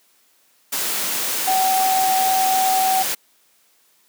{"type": "tone in noise", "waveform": "sine", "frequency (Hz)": 759, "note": "F#5", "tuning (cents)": 44, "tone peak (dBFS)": -16, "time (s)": [1.47, 3.03], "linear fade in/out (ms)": 10, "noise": "white", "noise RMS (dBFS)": -23, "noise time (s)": [0.72, 3.15], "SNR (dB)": 4, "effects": ["white hiss -59 dBFS RMS until 4.08 s", "high-pass 200 Hz 12 dB/octave"]}